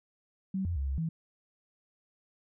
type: tone with pitch steps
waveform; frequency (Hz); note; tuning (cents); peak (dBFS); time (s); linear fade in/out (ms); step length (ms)
sine; 191 / 86.2 / 68.9 / 67.7 / 162.7; G3 / F2 / C#2 / C#2 / E3; -45 / -22 / -10 / -40 / -22; -29; 0.54-1.09; 5; 110
effects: none